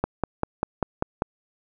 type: click train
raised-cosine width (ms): 1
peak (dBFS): -8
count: 7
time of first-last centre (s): 0.04-1.221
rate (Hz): 5.08
effects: none